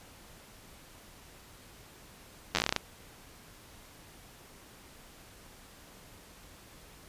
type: slowing click train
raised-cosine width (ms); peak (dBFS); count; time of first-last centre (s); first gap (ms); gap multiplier
0.2; -9; 11; 2.55-2.763; 10; 1.16
effects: pink hiss -54 dBFS RMS until 7.08 s + resampled to 32000 Hz